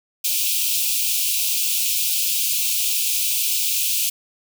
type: high-pass noise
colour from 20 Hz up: white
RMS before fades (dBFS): -21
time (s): 0.24-4.1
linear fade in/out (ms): 10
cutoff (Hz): 2400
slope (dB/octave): 96
effects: none